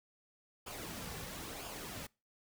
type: noise with flanger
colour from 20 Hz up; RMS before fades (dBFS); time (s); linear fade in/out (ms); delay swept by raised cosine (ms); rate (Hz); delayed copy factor
pink; -45; 0.66-2.07; 10; 0.5 to 3.2; 1; -0.5
effects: noise-tail reverb RT60 0.3 s tail -25 dB re dry